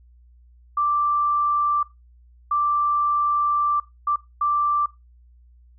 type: tone bursts at uneven times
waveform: sine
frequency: 1174.7 Hz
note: D6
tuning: in tune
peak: -18 dBFS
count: 4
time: 0.77-1.83 / 2.51-3.8 / 4.07-4.16 / 4.41-4.86 s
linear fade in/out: 5 ms
effects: noise-tail reverb RT60 0.2 s tail -18 dB re dry + added 60 Hz sine -49 dBFS peak until 5.78 s